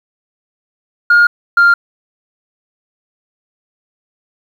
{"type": "tone pair in turn", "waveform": "sine", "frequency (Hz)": [1421, 1396.6], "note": ["F6", "F6"], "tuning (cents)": [30, 0], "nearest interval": "unison", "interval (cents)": 30, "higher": "first", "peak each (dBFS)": -3, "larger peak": "neither", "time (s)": [[1.1, 1.27], [1.57, 1.74]], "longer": "neither", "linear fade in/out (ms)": 5, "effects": ["tanh soft clip ceiling -3 dBFS", "7-bit"]}